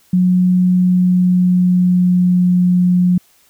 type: tone with pitch glide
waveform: sine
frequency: 181.7 to 179.41 Hz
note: F#3 to F3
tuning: -31 to +47 cents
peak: -9 dBFS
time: 0.13-3.18 s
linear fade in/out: 5 ms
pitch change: -22 cents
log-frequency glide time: 0.66-2.55 s
effects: white hiss -53 dBFS RMS until 3.49 s